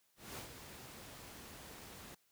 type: noise with ADSR envelope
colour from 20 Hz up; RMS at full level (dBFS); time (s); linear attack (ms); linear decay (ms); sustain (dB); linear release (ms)
pink; -45; 0.16-2.15; 210; 110; -7; 8
effects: white hiss -75 dBFS RMS until 2.31 s + high-pass 60 Hz 12 dB/octave